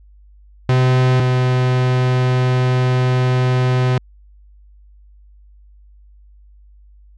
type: tone pair in turn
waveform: 45% pulse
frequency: 127.9 / 126.94 Hz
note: C3 / B2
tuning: -39 / +48 cents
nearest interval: unison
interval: 13 cents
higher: first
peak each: -11 / -13 dBFS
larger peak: first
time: 0.69-1.2 / 1.2-3.98 s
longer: second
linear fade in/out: 2 ms
effects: added 50 Hz sine -43 dBFS peak until 7.17 s + low-pass 4000 Hz 12 dB/octave